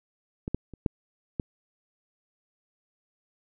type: clicks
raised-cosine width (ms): 3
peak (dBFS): -19 / -13 / -29 / -11 / -15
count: 5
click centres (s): 0.479 / 0.546 / 0.737 / 0.862 / 1.398
effects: none